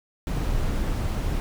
brown noise, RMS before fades -25 dBFS, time 0.27-1.4 s, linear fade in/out 0 ms, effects none

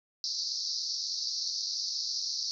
pink band-pass noise, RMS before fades -34 dBFS, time 0.24-2.51 s, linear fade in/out 0 ms, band 4200 to 5800 Hz, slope 96 dB/octave, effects none

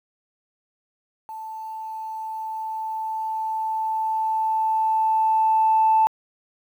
sine tone with level ramp, 880 Hz, A5, in tune, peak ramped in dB -32 to -13 dBFS, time 1.29-6.07 s, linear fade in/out 0 ms, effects tanh soft clip ceiling -9 dBFS + 9-bit

